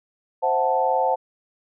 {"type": "chord", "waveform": "sine", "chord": "F# half-diminished seventh", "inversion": "second", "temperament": "equal", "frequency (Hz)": [523.3, 659.3, 740, 880], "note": ["C5", "E5", "F#5", "A5"], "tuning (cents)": [0, 0, 0, 0], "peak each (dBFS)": [-23, -28, -23, -22], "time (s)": [0.42, 1.16], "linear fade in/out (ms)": 20, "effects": []}